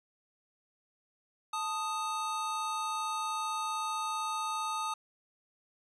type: tone pair together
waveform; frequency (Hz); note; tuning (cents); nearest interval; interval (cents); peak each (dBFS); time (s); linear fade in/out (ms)
square; 880 / 1244.5; A5 / D#6; 0 / 0; tritone; 600; -37 / -35; 1.53-4.94; 5
effects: resampled to 24000 Hz